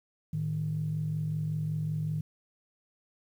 sine tone pair together, 109.46 / 154.8 Hz, A2 / D#3, -9 / -9 cents, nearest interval tritone, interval 600 cents, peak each -35 / -29 dBFS, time 0.33-2.21 s, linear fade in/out 5 ms, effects tanh soft clip ceiling -22 dBFS + 10-bit

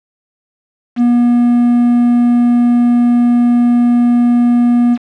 triangle tone with quantisation, 240.6 Hz, B3, 45 cents flat, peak -5 dBFS, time 0.96-4.98 s, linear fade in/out 50 ms, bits 5, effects low-pass 3000 Hz 12 dB/octave

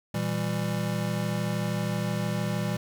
square chord, E diminished, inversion second, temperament just, 118.67 / 164.81 / 197.78 Hz, Bb2 / E3 / G3, +31 / 0 / +16 cents, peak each -32 dBFS, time 0.14-2.77 s, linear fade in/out 5 ms, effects 10-bit

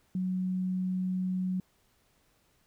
sine tone, 184.8 Hz, F#3, 2 cents flat, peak -28 dBFS, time 0.15-1.6 s, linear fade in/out 2 ms, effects pink hiss -69 dBFS RMS until 2.66 s

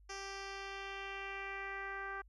10% pulse tone with low-pass filter sweep, 392 Hz, G4, in tune, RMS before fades -44 dBFS, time 0.09-2.22 s, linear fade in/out 10 ms, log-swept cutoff 5800 to 1500 Hz, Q 2.5, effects added 50 Hz sine -59 dBFS peak until 2.28 s

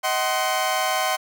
sawtooth chord, C diminished, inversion first, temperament just, 627.9 / 753.5 / 1046.5 Hz, Eb5 / Gb5 / C6, +16 / +31 / 0 cents, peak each -23 / -20 / -22 dBFS, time 0.03-1.17 s, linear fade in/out 20 ms, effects none

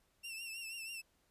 sawtooth tone with vibrato, 2704 Hz, E7, 43 cents sharp, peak -40 dBFS, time 0.23-1.02 s, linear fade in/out 20 ms, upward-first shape triangle, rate 6.2 Hz, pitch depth 69 cents each way, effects pink hiss -75 dBFS RMS until 1.3 s + resampled to 32000 Hz

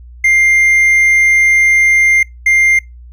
triangle tone pair in turn, 2100 / 2100 Hz, C7 / C7, +6 / +6 cents, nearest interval unison, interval 0 cents, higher neither, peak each -5 dBFS, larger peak neither, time 0.24-2.23 / 2.46-2.79 s, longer first, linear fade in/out 5 ms, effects noise-tail reverb RT60 0.2 s tail -25 dB re dry + added 60 Hz sine -32 dBFS peak until 3.12 s

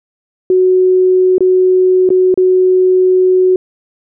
sine tone with dropouts, 369.9 Hz, F#4, in tune, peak -6 dBFS, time 0.5-3.56 s, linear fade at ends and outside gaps 2 ms, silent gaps 1.382-1.406 / 2.091-2.103 / 2.342-2.375 s, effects none

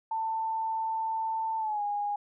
sine tone with pitch glide, 891 to 821.8 Hz, A5 to G#5, +22 to -18 cents, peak -28 dBFS, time 0.11-2.16 s, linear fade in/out 5 ms, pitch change -140 cents, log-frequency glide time 1.58-1.82 s, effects none

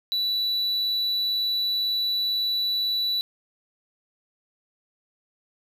triangle tone, 3951 Hz, B7, in tune, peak -21 dBFS, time 0.12-3.21 s, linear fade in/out 0 ms, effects none

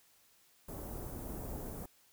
pink band-stop noise, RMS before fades -43 dBFS, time 0.68-1.86 s, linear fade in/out 5 ms, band 700 to 14000 Hz, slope 12 dB/octave, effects white hiss -67 dBFS RMS until 2.12 s

